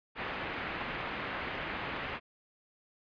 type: low-pass noise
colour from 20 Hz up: white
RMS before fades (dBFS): -38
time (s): 0.15-2.2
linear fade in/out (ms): 50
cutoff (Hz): 2500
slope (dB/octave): 24
effects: resampled to 11025 Hz